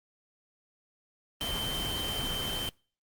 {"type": "tone in noise", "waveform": "sine", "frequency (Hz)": 3103, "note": "G7", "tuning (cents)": -18, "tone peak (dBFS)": -33, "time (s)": [1.41, 2.69], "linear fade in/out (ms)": 0, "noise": "pink", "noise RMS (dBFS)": -35, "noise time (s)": [1.41, 2.69], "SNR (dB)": -1, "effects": ["noise-tail reverb RT60 0.4 s tail -26 dB re dry", "Opus 32 kbps"]}